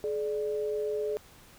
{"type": "tone pair together", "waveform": "sine", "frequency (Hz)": [425, 589.7], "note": ["G#4", "D5"], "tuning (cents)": [40, 7], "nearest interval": "tritone", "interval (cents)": 567, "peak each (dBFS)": [-29, -36], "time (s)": [0.04, 1.17], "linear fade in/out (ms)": 0, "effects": ["pink hiss -55 dBFS RMS until 1.58 s"]}